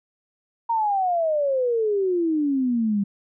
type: exponential sweep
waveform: sine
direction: down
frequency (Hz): 940 to 196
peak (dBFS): -19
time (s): 0.69-3.04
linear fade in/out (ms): 10
effects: none